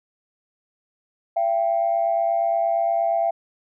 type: tone pair together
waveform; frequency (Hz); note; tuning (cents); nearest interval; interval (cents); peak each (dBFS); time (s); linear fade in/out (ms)
sine; 675.5 / 784; E5 / G5; +42 / 0; minor third; 258; -19 / -23; 1.36-3.31; 10
effects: tanh soft clip ceiling -11 dBFS